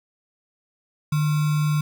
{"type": "tone with sample-and-hold", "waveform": "sine", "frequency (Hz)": 150.8, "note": "D3", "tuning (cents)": 46, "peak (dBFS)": -18, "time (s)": [1.12, 1.81], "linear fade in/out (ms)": 5, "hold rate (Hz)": 1225, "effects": []}